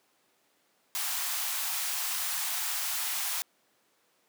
white high-pass noise, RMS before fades -32 dBFS, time 0.95-3.42 s, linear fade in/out 0 ms, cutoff 700 Hz, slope 48 dB/octave, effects pink hiss -69 dBFS RMS until 4.28 s + high-pass 300 Hz 12 dB/octave

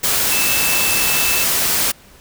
sine tone in noise, 2637 Hz, E7, in tune, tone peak -21 dBFS, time 0.31-1.44 s, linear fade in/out 10 ms, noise white, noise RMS -17 dBFS, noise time 0.03-1.92 s, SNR -7 dB, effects pink hiss -46 dBFS RMS until 2.2 s

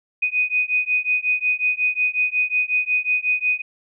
sine beating tone pair, 2489 / 2494.5 Hz, D#7 / D#7, 0 / +4 cents, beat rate 5.5 Hz, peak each -21 / -21 dBFS, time 0.22-3.62 s, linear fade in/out 10 ms, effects none

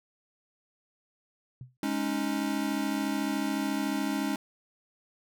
sine tone with exponential decay, 126.6 Hz, B2, 43 cents sharp, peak -36 dBFS, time 1.61-1.77 s, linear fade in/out 2 ms, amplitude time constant 34 ms
square chord, Ab suspended fourth, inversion none, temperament equal, 207.7 / 277.2 / 311.1 Hz, Ab3 / Db4 / Eb4, 0 / 0 / 0 cents, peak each -34 / -32 / -34 dBFS, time 1.83-4.36 s, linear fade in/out 2 ms
effects none

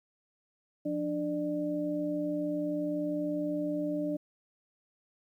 sine tone cluster, 176 / 296.7 / 596 Hz, F3 / D4 / D5, +14 / +18 / +25 cents, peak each -40 / -31 / -35 dBFS, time 0.85-4.17 s, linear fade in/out 10 ms, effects 11-bit

